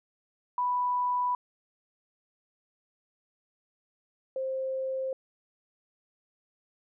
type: tone pair in turn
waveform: sine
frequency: 987.8 / 527.1 Hz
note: B5 / C5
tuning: 0 / +13 cents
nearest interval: major seventh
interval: 1087 cents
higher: first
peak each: -25 / -29 dBFS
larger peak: first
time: 0.58-1.35 / 4.36-5.13 s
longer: neither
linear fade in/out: 2 ms
effects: none